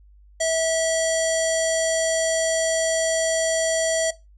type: tone with low-pass filter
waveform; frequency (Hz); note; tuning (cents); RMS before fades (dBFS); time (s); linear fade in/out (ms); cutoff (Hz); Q
square; 650; E5; -24; -22; 0.4-4.11; 10; 7600; 7.3
effects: noise-tail reverb RT60 0.2 s tail -17 dB re dry + added 50 Hz sine -48 dBFS peak until 4.37 s